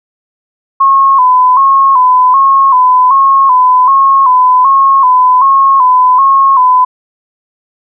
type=tone with vibrato; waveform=sine; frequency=1046.5 Hz; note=C6; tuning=in tune; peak=-3 dBFS; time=0.8-6.85 s; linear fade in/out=10 ms; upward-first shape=square; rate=1.3 Hz; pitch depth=67 cents each way; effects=none